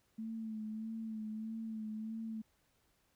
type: tone with vibrato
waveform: sine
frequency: 220 Hz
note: A3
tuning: in tune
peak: -39 dBFS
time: 0.18-2.42 s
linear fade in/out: 10 ms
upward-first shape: sine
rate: 1.6 Hz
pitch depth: 36 cents each way
effects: pink hiss -75 dBFS RMS until 3.15 s